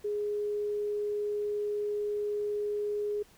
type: tone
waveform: sine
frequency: 415.3 Hz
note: G#4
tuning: in tune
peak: -29 dBFS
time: 0.04-3.23 s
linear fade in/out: 10 ms
effects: pink hiss -60 dBFS RMS until 3.37 s